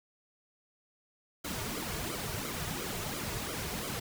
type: noise with flanger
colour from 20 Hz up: pink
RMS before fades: -37 dBFS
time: 1.44-4 s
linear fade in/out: 10 ms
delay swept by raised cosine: 1.1 to 3.9 ms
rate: 2.9 Hz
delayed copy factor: -0.8
effects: none